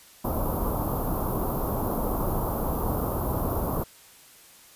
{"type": "band-stop noise", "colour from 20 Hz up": "pink", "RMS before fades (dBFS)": -27, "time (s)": [0.24, 3.84], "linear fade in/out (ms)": 10, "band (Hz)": [1200, 12000], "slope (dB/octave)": 48, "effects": ["white hiss -52 dBFS RMS until 4.75 s", "resampled to 32000 Hz"]}